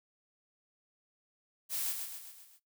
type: noise with echo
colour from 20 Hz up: blue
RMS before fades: -35 dBFS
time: 1.69-1.95 s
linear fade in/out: 50 ms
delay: 130 ms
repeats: 5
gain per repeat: -5 dB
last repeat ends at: 2.6 s
effects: noise-tail reverb RT60 0.2 s tail -22 dB re dry